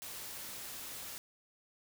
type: noise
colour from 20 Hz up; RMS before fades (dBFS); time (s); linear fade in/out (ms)
white; -45; 0.02-1.18; 0
effects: none